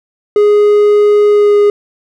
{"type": "tone with pitch glide", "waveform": "triangle", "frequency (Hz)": [415.3, 411.7], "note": ["G#4", "G#4"], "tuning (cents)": [0, -15], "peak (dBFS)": -3, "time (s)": [0.36, 1.7], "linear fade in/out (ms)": 2, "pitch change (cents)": -15, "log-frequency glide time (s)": [1.29, 1.56], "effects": []}